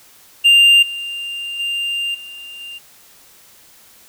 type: tone with level steps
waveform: triangle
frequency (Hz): 2794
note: F7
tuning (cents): 0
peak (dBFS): -5 / -22 / -17 / -30 / -28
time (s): 0.44-2.79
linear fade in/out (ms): 20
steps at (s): 0.82 / 1.59 / 2.14 / 2.6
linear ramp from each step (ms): 10
effects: white hiss -47 dBFS RMS until 4.08 s